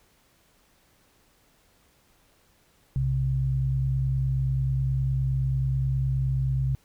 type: tone pair together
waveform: sine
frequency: 62.2 / 131.7 Hz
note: B1 / C3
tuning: +13 / +12 cents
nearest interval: octave + minor second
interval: 1299 cents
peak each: -29 / -23 dBFS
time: 2.96-6.75 s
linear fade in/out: 0 ms
effects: pink hiss -63 dBFS RMS until 6.84 s